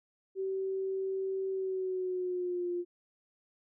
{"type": "tone with pitch glide", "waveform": "sine", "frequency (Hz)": [383.5, 351.7], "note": ["G4", "F4"], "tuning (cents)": [-38, 12], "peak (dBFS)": -31, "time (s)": [0.35, 2.85], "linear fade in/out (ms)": 50, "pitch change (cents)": -150, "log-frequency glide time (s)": [1.5, 2.71], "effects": []}